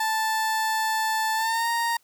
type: tone with pitch glide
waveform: 30% pulse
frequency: 880 to 931.3 Hz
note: A5 to A#5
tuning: 0 to -2 cents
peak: -20 dBFS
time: 0-1.97 s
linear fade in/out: 5 ms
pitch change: +98 cents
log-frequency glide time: 1.35-1.68 s
effects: white hiss -64 dBFS RMS until 2.03 s